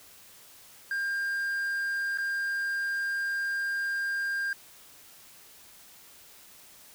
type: tone with dropouts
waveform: triangle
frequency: 1600 Hz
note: G6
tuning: 35 cents sharp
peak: -26 dBFS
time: 0.91-4.53 s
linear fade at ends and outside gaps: 2 ms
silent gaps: 2.175-2.184 s
effects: white hiss -53 dBFS RMS until 6.94 s